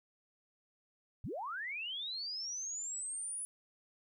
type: linear sweep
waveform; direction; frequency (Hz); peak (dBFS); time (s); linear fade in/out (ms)
sine; up; 68.3 to 9980; -38; 1.24-3.45; 0
effects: 13-bit